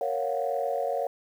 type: chord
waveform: sine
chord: Gb major seventh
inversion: first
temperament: equal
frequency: 466.2 / 554.4 / 698.5 / 740 Hz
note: Bb4 / Db5 / F5 / Gb5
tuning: 0 / 0 / 0 / 0 cents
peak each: -32 / -29 / -31 / -33 dBFS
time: 0.01-1.07 s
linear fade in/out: 2 ms
effects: tanh soft clip ceiling -16 dBFS + 9-bit